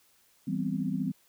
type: chord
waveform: sine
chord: C major seventh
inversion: first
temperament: equal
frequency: 164.81 / 196 / 246.9 / 261.6 Hz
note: E3 / G3 / B3 / C4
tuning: 0 / 0 / 0 / 0 cents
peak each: -34 / -32 / -35 / -34 dBFS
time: 0.47-1.12 s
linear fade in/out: 10 ms
effects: white hiss -65 dBFS RMS until 1.28 s